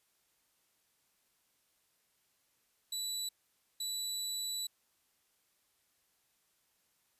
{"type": "tone bursts at uneven times", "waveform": "25% pulse", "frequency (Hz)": 3951, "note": "B7", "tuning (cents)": 0, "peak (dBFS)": -32, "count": 2, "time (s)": [[2.92, 3.29], [3.8, 4.67]], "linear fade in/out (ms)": 5, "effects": ["white hiss -75 dBFS RMS until 7.19 s", "resampled to 32000 Hz"]}